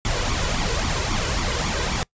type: noise with flanger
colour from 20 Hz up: pink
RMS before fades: -23 dBFS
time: 0.05-2.03 s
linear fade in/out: 0 ms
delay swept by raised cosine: 0.87 to 2.07 ms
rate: 3.7 Hz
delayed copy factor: +0.6
effects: noise-tail reverb RT60 0.1 s tail -24 dB re dry + resampled to 16000 Hz